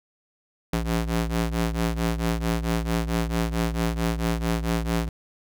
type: ring-modulated tone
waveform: sawtooth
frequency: 113.7 Hz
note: A#2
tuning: 43 cents flat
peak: -16 dBFS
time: 0.73-5.09 s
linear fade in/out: 5 ms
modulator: 54.6 Hz
effects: none